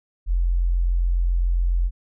sine tone, 43.65 Hz, F1, in tune, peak -17 dBFS, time 0.26-1.91 s, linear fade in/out 50 ms, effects none

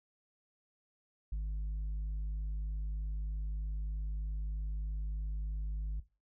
sine tone with tanh clipping, 51.6 Hz, G#1, 10 cents flat, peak -34 dBFS, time 1.32-6 s, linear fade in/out 5 ms, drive 3 dB, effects noise-tail reverb RT60 0.3 s tail -18 dB re dry

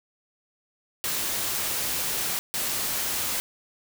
white noise bursts at uneven times, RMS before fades -28 dBFS, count 2, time 1.04-2.39 / 2.54-3.4 s, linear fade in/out 0 ms, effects none

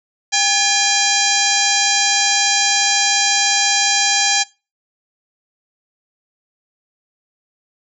harmonic tone with a mistuned harmonic, 803 Hz, G5, 41 cents sharp, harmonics 1 / 2 / 3 / 4 / 5 / 6 / 7 / 8 / 9, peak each -22 / -22 / -22 / -22 / -22 / -22 / -22 / -22 / -22 dBFS, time 0.32-4.44 s, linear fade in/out 20 ms, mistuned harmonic 2, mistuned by +100 cents, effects noise-tail reverb RT60 0.3 s tail -24 dB re dry

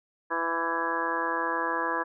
harmonic tone with a mistuned harmonic, 166.3 Hz, E3, 16 cents sharp, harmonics 2 / 3 / 4 / 5 / 6 / 7 / 8 / 9 / 10, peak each -36 / -35 / -39 / -40 / -30 / -35 / -38 / -42 / -32 dBFS, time 0.3-2.04 s, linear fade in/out 20 ms, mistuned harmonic 9, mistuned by +41 cents, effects none

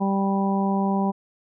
harmonic tone, 196 Hz, G3, in tune, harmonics 1 / 2 / 3 / 4 / 5, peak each -21 / -30 / -33 / -28 / -30 dBFS, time 0-1.12 s, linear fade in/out 20 ms, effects none

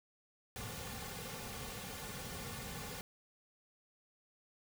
pink noise with comb filter, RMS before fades -45 dBFS, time 0.56-3.01 s, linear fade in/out 0 ms, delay 3.1 ms, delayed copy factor -0.75, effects none

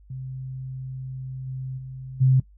sine tone with level steps, 130.81 Hz, C3, in tune, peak -31 / -29 / -34 / -14 dBFS, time 0.1-2.4 s, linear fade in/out 5 ms, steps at 1.46 / 1.77 / 2.2 s, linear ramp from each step 20 ms, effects noise-tail reverb RT60 0.1 s tail -19 dB re dry + added 50 Hz sine -49 dBFS peak until 2.57 s

